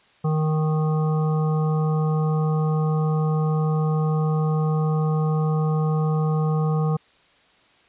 harmonic tone with a mistuned harmonic, 155.56 Hz, D#3, in tune, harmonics 1 / 3 / 5 / 7 / 8, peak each -19 / -29 / -33 / -36 / -37 dBFS, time 0.24-6.97 s, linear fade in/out 10 ms, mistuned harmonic 8, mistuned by -18 cents, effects white hiss -57 dBFS RMS until 7.88 s + resampled to 8000 Hz

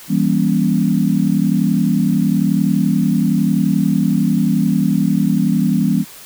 sine chord, E diminished seventh, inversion none, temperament equal with one note detuned, 164.81 / 196 / 237 / 277.2 Hz, E3 / G3 / Bb3 / Db4, 0 / 0 / +29 / 0 cents, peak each -18 / -16 / -18 / -20 dBFS, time 0.08-6.05 s, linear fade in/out 50 ms, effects white hiss -38 dBFS RMS until 6.25 s

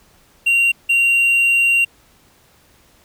triangle tone bursts at uneven times, 2760 Hz, F7, 21 cents flat, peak -10 dBFS, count 2, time 0.46-0.72 / 0.89-1.85 s, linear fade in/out 10 ms, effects pink hiss -53 dBFS RMS until 3.04 s

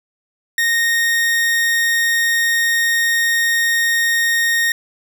40% pulse tone, 1855 Hz, A#6, 9 cents flat, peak -13 dBFS, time 0.58-4.72 s, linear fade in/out 2 ms, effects 9-bit

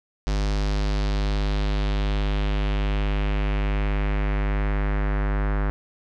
square tone with low-pass filter sweep, 50.6 Hz, G#1, 44 cents flat, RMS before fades -23 dBFS, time 0.27-5.7 s, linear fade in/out 0 ms, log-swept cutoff 5400 to 1600 Hz, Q 2, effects none

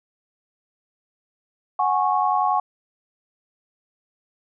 sine chord, F# suspended second, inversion none, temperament equal with one note detuned, 740 / 830.6 / 1099.8 Hz, F#5 / G#5 / C#6, 0 / 0 / -14 cents, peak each -22 dBFS, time 1.79-2.6 s, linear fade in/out 5 ms, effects none

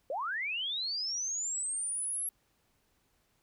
sine linear sweep, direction up, 491.7 to 11310 Hz, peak -32 dBFS, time 0.1-2.29 s, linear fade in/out 2 ms, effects pink hiss -73 dBFS RMS until 3.42 s

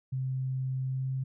sine tone with pitch glide, 130.9 to 132.04 Hz, C3 to C3, +1 to +16 cents, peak -29 dBFS, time 0.12-1.24 s, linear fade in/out 10 ms, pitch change +15 cents, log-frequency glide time 0.83-1.11 s, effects none

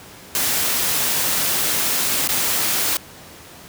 white noise with dropouts, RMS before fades -20 dBFS, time 0.35-2.97 s, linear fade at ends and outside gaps 1 ms, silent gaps 2.275-2.289 s, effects pink hiss -41 dBFS RMS until 3.68 s + high-pass 80 Hz 12 dB/octave

